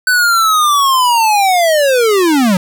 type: linear sweep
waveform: square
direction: down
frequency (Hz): 1517 to 175.5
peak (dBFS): -9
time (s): 0.07-2.57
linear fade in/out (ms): 2
effects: none